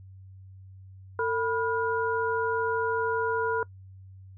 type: tone cluster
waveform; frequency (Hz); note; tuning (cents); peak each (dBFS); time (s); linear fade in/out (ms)
sine; 451.3 / 982 / 1427; A4 / B5 / F6; +44 / -10 / +37; -27 / -30 / -30; 1.19-3.63; 2
effects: noise-tail reverb RT60 0.1 s tail -24 dB re dry + added 95 Hz sine -45 dBFS peak until 4.37 s